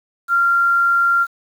sine tone with quantisation, 1384 Hz, F6, 16 cents flat, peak -12 dBFS, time 0.28-1.27 s, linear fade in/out 50 ms, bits 7, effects none

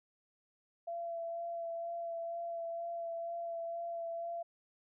sine tone with vibrato, 676 Hz, E5, 43 cents sharp, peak -37 dBFS, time 0.87-4.43 s, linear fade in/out 10 ms, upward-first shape sine, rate 2.1 Hz, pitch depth 16 cents each way, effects none

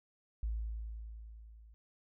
sine tone with level ramp, 55 Hz, A1, in tune, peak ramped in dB -32 to -55 dBFS, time 0.43-1.74 s, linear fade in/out 0 ms, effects none

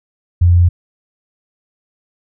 sine tone, 87.4 Hz, F2, 2 cents sharp, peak -6 dBFS, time 0.41-0.69 s, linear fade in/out 10 ms, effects none

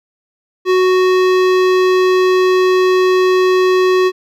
sine tone with hard clipping, 370 Hz, F#4, in tune, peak -11 dBFS, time 0.65-4.12 s, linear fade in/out 50 ms, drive 18 dB, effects none

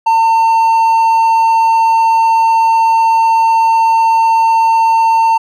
triangle tone with hard clipping, 904 Hz, A5, 47 cents sharp, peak -8 dBFS, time 0.06-5.38 s, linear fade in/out 10 ms, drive 6 dB, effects none

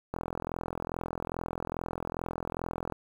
click train, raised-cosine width 1 ms, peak -19 dBFS, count 119, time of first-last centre 0.14-2.923 s, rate 42.4 Hz, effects 8-bit

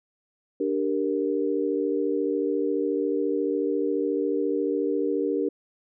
sine chord, G minor, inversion second, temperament equal, 293.7 / 392 / 466.2 Hz, D4 / G4 / Bb4, 0 / 0 / 0 cents, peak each -27 dBFS, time 0.6-5.49 s, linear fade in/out 5 ms, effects none

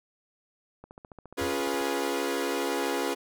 click train, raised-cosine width 1 ms, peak -31 dBFS, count 15, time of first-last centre 0.84-1.812 s, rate 14.4 Hz
sawtooth chord, C# dominant seventh, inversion none, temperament equal with one note detuned, 277.2 / 349.2 / 415.3 / 487.4 Hz, C#4 / E#4 / G#4 / B4, 0 / 0 / 0 / -23 cents, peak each -29 dBFS, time 1.37-3.15 s, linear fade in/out 20 ms
square tone with exponential decay, 87.31 Hz, F2, in tune, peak -34 dBFS, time 1.41-1.64 s, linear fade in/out 5 ms, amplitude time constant 50 ms
effects none

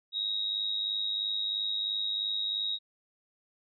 sine tone with amplitude modulation, 3783 Hz, A#7, 25 cents sharp, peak -26 dBFS, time 0.12-2.79 s, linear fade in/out 50 ms, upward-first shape sine, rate 103 Hz, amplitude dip 65%, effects none

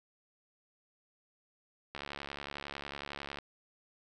click train, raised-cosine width 0.3 ms, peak -24 dBFS, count 103, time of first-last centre 1.95-3.387 s, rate 71 Hz, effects none

